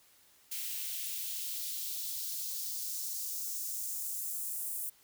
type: noise with high-pass filter sweep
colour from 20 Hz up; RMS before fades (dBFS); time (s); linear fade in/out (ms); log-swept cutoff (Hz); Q
blue; -38; 0.51-4.9; 10; 2400 to 9500; 1.5
effects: white hiss -64 dBFS RMS until 5.03 s